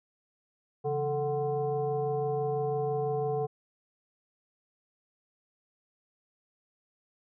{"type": "tone with frequency modulation", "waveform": "sine", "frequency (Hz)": 440, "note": "A4", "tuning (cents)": 0, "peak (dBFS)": -27, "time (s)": [0.84, 3.47], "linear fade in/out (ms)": 20, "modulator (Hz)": 302, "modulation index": 0.96, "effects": []}